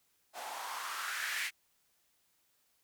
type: noise with band-pass filter sweep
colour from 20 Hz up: blue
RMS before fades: -39 dBFS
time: 0.33-1.51 s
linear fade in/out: 50 ms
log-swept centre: 700 to 2100 Hz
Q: 3.7
effects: white hiss -74 dBFS RMS until 2.83 s